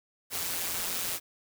white noise with amplitude modulation, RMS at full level -30 dBFS, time 0.3-1.2 s, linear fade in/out 50 ms, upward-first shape sine, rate 174 Hz, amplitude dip 60%, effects none

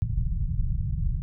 pink low-pass noise, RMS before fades -26 dBFS, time 0.02-1.22 s, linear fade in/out 0 ms, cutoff 160 Hz, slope 48 dB/octave, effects none

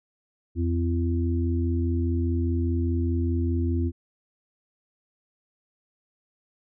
harmonic tone, 84.9 Hz, F2, 48 cents flat, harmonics 1 / 3 / 4, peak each -23 / -29 / -31 dBFS, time 0.55-3.92 s, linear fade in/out 50 ms, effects none

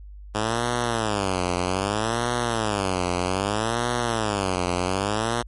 5% pulse tone with vibrato, 103.83 Hz, G#2, in tune, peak -11 dBFS, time 0.34-5.43 s, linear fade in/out 20 ms, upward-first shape sine, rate 0.63 Hz, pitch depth 270 cents each way, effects added 50 Hz sine -38 dBFS peak until 5.47 s + MP3 48 kbps

